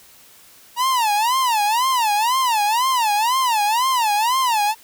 45% pulse tone with vibrato, 932.3 Hz, A#5, in tune, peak -16 dBFS, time 0.76-4.75 s, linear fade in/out 50 ms, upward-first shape sine, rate 2 Hz, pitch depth 220 cents each way, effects white hiss -48 dBFS RMS until 4.83 s

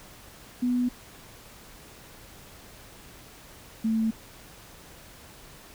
sine tone pair in turn, 246.9 / 222.4 Hz, B3 / A3, 0 / +19 cents, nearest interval major second, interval 181 cents, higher first, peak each -22 dBFS, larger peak neither, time 0.62-0.89 / 3.84-4.11 s, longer neither, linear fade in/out 10 ms, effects pink hiss -49 dBFS RMS until 5.74 s

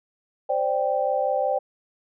sine chord, C suspended second, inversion none, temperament just, 523.3 / 588.7 / 784.9 Hz, C5 / D5 / G5, 0 / +4 / +2 cents, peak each -25 dBFS, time 0.49-1.59 s, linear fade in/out 10 ms, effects none

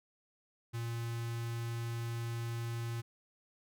square tone with notch filter, 116.54 Hz, A#2, in tune, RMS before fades -38 dBFS, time 0.73-3.02 s, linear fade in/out 20 ms, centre 530 Hz, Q 1.1, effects none

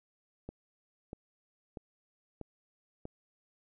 click train, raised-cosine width 2 ms, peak -28 dBFS, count 5, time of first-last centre 0.49-3.054 s, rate 1.56 Hz, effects none

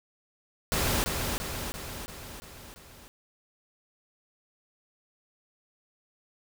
pink noise with echo, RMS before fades -27 dBFS, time 0.72-1.04 s, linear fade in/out 0 ms, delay 340 ms, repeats 6, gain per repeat -4 dB, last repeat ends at 3.08 s, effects none

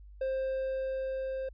triangle tone with level ramp, 528 Hz, C5, 16 cents sharp, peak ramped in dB -27 to -31 dBFS, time 0.21-1.49 s, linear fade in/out 5 ms, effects added 50 Hz sine -48 dBFS peak until 1.53 s + resampled to 11025 Hz

